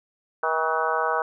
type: harmonic tone with a mistuned harmonic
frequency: 159.8 Hz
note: D#3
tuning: 47 cents sharp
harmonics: 3 / 4 / 5 / 6 / 7 / 8 / 9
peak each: -29 / -29 / -29 / -29 / -29 / -29 / -29 dBFS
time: 0.43-1.22 s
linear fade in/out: 2 ms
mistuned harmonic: 9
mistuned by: +63 cents
effects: none

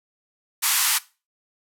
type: band-pass noise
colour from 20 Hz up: white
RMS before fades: -21 dBFS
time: 0.62-0.99 s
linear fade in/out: 20 ms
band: 850 to 14000 Hz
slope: 48 dB/octave
effects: noise-tail reverb RT60 0.3 s tail -19 dB re dry

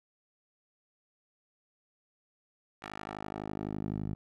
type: tone with band-pass filter sweep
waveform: 10% pulse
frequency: 51.91 Hz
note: G#1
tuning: in tune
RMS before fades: -38 dBFS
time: 2.82-4.15 s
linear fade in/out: 5 ms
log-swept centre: 1700 to 130 Hz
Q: 0.84
effects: none

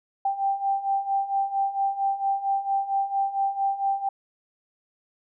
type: beating tone pair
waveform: sine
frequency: 784 / 788.4 Hz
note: G5 / G5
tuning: 0 / +10 cents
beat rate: 4.4 Hz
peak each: -28 / -24 dBFS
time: 0.25-4.09 s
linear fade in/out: 5 ms
effects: none

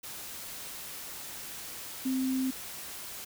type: tone in noise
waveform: sine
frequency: 261 Hz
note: C4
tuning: 4 cents flat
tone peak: -27 dBFS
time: 2.05-2.51 s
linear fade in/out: 10 ms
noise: white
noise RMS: -42 dBFS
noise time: 0.03-3.25 s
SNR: +12 dB
effects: none

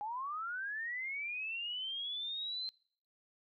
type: linear sweep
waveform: sine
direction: up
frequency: 810 to 4130 Hz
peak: -37 dBFS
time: 0.01-2.69 s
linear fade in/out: 0 ms
effects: noise-tail reverb RT60 0.6 s tail -26 dB re dry

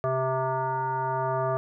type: tone with frequency modulation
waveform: sine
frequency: 131.3 Hz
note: C3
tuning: 6 cents sharp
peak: -24 dBFS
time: 0.04-1.57 s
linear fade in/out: 0 ms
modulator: 262 Hz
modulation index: 4.1
effects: none

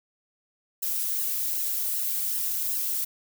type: noise with flanger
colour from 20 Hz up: violet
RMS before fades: -28 dBFS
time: 0.82-3.05 s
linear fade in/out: 10 ms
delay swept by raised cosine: 0.84 to 2.94 ms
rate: 2.6 Hz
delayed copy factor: -0.8
effects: none

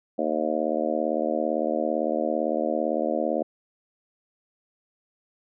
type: harmonic tone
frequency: 77.78 Hz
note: D#2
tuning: in tune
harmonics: 3 / 4 / 5 / 6 / 7 / 8 / 9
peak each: -31 / -30 / -34 / -34 / -28 / -29 / -32 dBFS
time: 0.18-3.43 s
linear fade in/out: 10 ms
effects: none

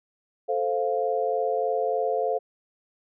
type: chord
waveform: sine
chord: F major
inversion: first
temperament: equal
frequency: 440 / 523.3 / 698.5 Hz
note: A4 / C5 / F5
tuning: 0 / 0 / 0 cents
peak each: -27 dBFS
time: 0.48-2.39 s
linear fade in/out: 20 ms
effects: none

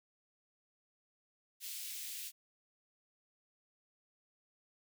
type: high-pass noise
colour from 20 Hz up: white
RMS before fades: -44 dBFS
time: 1.6-2.32 s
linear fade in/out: 50 ms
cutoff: 2300 Hz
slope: 24 dB/octave
effects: none

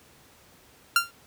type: tone with exponential decay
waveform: sawtooth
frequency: 1386 Hz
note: F6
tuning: 14 cents flat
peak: -11 dBFS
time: 0.96-1.11 s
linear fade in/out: 2 ms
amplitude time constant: 32 ms
effects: pink hiss -56 dBFS RMS until 1.26 s + high-pass 60 Hz 12 dB/octave

